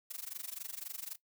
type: noise with amplitude modulation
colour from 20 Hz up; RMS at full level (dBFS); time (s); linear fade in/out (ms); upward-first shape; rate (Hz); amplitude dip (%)
blue; -40; 0.1-1.16; 10; sine; 23.8; 95
effects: noise-tail reverb RT60 0.1 s tail -17 dB re dry